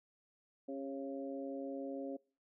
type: harmonic tone with a mistuned harmonic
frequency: 137.1 Hz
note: C#3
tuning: 19 cents flat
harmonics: 2 / 3 / 4 / 5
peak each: -42 / -48 / -44 / -53 dBFS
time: 0.68-2.17 s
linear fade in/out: 10 ms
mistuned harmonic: 3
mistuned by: -27 cents
effects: noise-tail reverb RT60 0.4 s tail -25 dB re dry